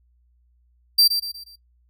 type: tone with echo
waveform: 45% pulse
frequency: 4699 Hz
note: D8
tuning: in tune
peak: -11 dBFS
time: 0.98-1.08 s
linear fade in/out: 10 ms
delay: 120 ms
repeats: 4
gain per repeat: -8 dB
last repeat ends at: 1.56 s
effects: noise-tail reverb RT60 0.1 s tail -19 dB re dry + added 60 Hz sine -58 dBFS peak until 1.89 s